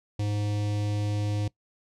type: tone with notch filter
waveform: square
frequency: 103.83 Hz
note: G#2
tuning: in tune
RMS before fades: -28 dBFS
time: 0.19-1.48 s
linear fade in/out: 5 ms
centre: 1400 Hz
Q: 0.81
effects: noise-tail reverb RT60 0.1 s tail -21 dB re dry + low-pass 7000 Hz 12 dB/octave